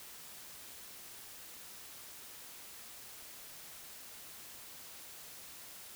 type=silence; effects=white hiss -51 dBFS RMS until 5.95 s